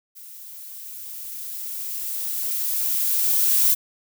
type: noise with level ramp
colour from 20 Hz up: violet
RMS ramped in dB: -42 to -17 dBFS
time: 0.15-3.75 s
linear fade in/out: 20 ms
effects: none